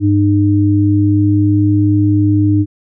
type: tone pair together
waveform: sine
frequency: 101.45 / 304 Hz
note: G#2 / D#4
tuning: -40 / -40 cents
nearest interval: octave + perfect fifth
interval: 1900 cents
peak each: -11 dBFS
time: 0-2.66 s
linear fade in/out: 50 ms
effects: none